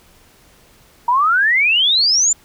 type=exponential sweep; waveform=sine; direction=up; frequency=930 to 7310 Hz; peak=-11 dBFS; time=1.08-2.33 s; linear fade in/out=5 ms; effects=pink hiss -50 dBFS RMS until 2.44 s